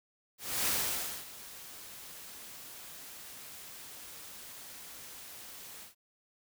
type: noise with ADSR envelope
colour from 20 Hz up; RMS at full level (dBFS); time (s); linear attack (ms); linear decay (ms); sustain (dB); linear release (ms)
white; -30; 0.38-5.95; 280; 590; -18; 130
effects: none